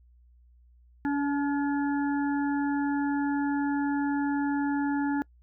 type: harmonic tone with a mistuned harmonic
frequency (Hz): 284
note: C#4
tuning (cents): +42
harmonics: 1 / 3 / 5 / 6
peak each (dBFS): -25 / -34 / -40 / -38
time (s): 1.05-5.22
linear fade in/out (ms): 0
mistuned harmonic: 3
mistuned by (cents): +16
effects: noise-tail reverb RT60 0.1 s tail -25 dB re dry + added 60 Hz sine -55 dBFS peak until 5.42 s